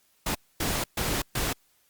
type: noise bursts at uneven times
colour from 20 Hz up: pink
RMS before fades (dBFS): -28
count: 4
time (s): 0.26-0.35 / 0.6-0.84 / 0.97-1.22 / 1.35-1.53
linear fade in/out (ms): 5
effects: white hiss -66 dBFS RMS until 1.89 s + Opus 48 kbps